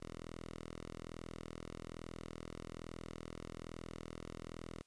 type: tone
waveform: 5% pulse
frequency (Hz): 41.17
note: E1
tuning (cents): -1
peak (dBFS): -35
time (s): 0-4.82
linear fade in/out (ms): 10
effects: white hiss -75 dBFS RMS until 4.86 s + resampled to 22050 Hz